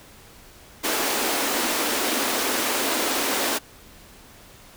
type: high-pass noise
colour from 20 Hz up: pink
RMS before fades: -24 dBFS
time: 0.83-3.59 s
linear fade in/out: 20 ms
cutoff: 240 Hz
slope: 48 dB/octave
effects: pink hiss -48 dBFS RMS until 4.76 s